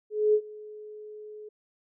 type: tone with ADSR envelope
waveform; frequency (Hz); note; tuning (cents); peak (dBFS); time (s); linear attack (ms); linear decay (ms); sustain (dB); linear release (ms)
sine; 424.7; G#4; +39; -17; 0.1-1.49; 240; 67; -23; 8
effects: none